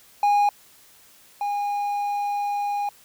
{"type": "tone pair in turn", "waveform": "triangle", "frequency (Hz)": [820, 816.7], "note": ["G#5", "G#5"], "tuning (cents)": [-22, -29], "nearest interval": "unison", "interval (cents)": 7, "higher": "first", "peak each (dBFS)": [-14, -21], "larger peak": "first", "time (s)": [[0.23, 0.49], [1.41, 2.89]], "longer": "second", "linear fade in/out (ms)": 2, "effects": ["white hiss -53 dBFS RMS until 3.04 s"]}